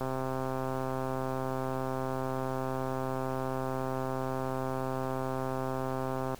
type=click train; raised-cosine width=1 ms; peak=-20 dBFS; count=831; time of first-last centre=0.01-6.346 s; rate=131 Hz; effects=pink hiss -52 dBFS RMS until 6.39 s